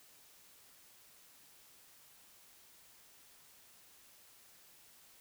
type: silence
effects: white hiss -62 dBFS RMS until 5.2 s